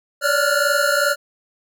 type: tone cluster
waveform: square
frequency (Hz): 565 / 587 / 1389 / 1452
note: C#5 / D5 / F6 / F#6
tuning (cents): +33 / -1 / -10 / -33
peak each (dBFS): -23 / -23 / -21 / -22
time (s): 0.21-1.16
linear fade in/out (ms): 50
effects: none